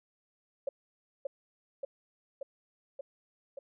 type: tone with echo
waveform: sine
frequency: 550 Hz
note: C#5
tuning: 14 cents flat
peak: -29 dBFS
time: 0.67-0.69 s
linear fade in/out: 5 ms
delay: 580 ms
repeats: 5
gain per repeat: -2 dB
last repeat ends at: 3.59 s
effects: none